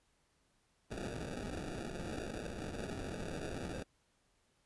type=noise with sample-and-hold; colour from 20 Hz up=white; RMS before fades=-42 dBFS; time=0.9-3.84 s; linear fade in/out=20 ms; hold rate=1050 Hz; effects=pink hiss -75 dBFS RMS until 4.65 s + resampled to 24000 Hz